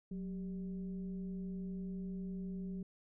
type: tone with frequency modulation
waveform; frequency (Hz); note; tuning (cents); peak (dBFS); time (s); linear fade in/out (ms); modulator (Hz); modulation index
sine; 185; F#3; 0; -39; 0.11-2.83; 5; 211; 0.45
effects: none